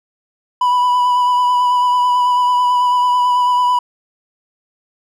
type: tone with vibrato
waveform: triangle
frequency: 987.8 Hz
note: B5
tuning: in tune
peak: -9 dBFS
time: 0.61-3.79 s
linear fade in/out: 5 ms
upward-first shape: sine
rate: 9.1 Hz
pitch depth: 18 cents each way
effects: none